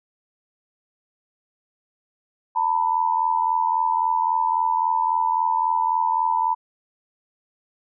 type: tone pair together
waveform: sine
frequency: 898.3 / 982 Hz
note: A5 / B5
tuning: +36 / -10 cents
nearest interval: major second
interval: 154 cents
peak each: -21 dBFS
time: 2.55-6.55 s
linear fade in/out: 20 ms
effects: none